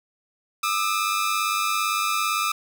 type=tone pair together; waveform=sawtooth; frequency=1202.3 / 1300 Hz; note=D6 / E6; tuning=+40 / -24 cents; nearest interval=minor second; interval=136 cents; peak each=-21 dBFS; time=0.63-2.52 s; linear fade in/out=5 ms; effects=none